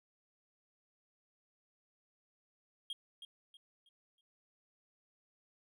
triangle tone with echo, 3244 Hz, G#7, 41 cents flat, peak -37 dBFS, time 2.9-2.93 s, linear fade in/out 2 ms, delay 320 ms, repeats 4, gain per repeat -9 dB, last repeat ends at 4.21 s, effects none

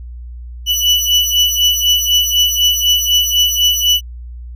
35% pulse beating tone pair, 2960 / 2964 Hz, F#7 / F#7, 0 / +2 cents, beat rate 4 Hz, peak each -12 dBFS, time 0.66-4.01 s, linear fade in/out 50 ms, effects added 60 Hz sine -27 dBFS peak until 4.55 s

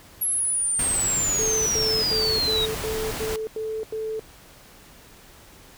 sine exponential sweep, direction down, 11400 to 3766 Hz, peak -21 dBFS, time 0.21-2.66 s, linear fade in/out 10 ms
pink noise, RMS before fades -31 dBFS, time 0.79-3.36 s, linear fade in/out 2 ms
sine tone bursts, 438.6 Hz, A4, 6 cents flat, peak -26 dBFS, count 8, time 1.39-4.194 s, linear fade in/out 0 ms, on 270 ms, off 92 ms
effects pink hiss -49 dBFS RMS until 5.77 s

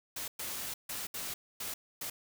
white noise bursts at uneven times, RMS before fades -39 dBFS, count 6, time 0.16-0.28 / 0.39-0.74 / 0.89-1.07 / 1.14-1.34 / 1.6-1.74 / 2.01-2.1 s, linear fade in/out 5 ms, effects none

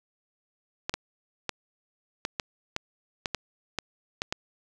clicks, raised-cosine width 0.2 ms, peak -11 dBFS, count 11, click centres 0.895 / 0.94 / 1.493 / 2.251 / 2.398 / 2.764 / 3.258 / 3.347 / 3.787 / 4.219 / 4.325 s, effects none

